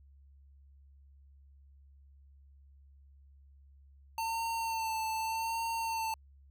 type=tone with vibrato; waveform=square; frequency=899 Hz; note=A5; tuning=37 cents sharp; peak=-33 dBFS; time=4.18-6.14 s; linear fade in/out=2 ms; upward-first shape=sine; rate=0.84 Hz; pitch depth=28 cents each way; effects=added 69 Hz sine -56 dBFS peak until 6.5 s